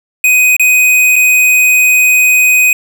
square tone with dropouts, 2500 Hz, D#7, 8 cents sharp, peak -6 dBFS, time 0.24-2.73 s, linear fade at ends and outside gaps 2 ms, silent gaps 0.566-0.596 / 1.158-1.162 s, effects none

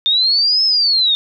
sine linear two-way sweep, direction up then down, 3610 to 5260 to 3610 Hz, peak -11 dBFS, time 0.06-1.15 s, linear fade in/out 0 ms, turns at 0.64 s, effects none

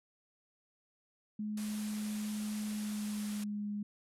sine tone with pitch glide, 211.6 to 206.5 Hz, G#3 to G#3, +33 to -10 cents, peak -35 dBFS, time 1.39-3.83 s, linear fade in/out 5 ms, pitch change -43 cents, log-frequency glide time 2.67-3.71 s
white low-pass noise, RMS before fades -49 dBFS, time 1.57-3.44 s, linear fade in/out 5 ms, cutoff 12000 Hz, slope 48 dB/octave
effects none

